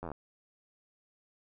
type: slowing click train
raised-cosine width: 1 ms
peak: -26 dBFS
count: 8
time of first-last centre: 0.03-0.117 s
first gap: 11 ms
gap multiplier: 1.04
effects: none